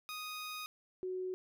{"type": "tone pair in turn", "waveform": ["15% pulse", "sine"], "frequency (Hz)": [1244.5, 370], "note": ["D#6", "F#4"], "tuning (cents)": [0, 0], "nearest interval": "octave + major sixth", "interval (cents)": 2100, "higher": "first", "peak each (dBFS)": [-35, -36], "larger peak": "first", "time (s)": [[0.09, 0.66], [1.03, 1.34]], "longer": "first", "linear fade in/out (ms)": 0, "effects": []}